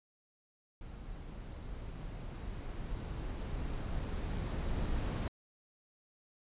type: noise with level ramp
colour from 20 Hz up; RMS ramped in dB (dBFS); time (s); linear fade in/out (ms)
brown; -47 to -33; 0.81-5.28; 2
effects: resampled to 8000 Hz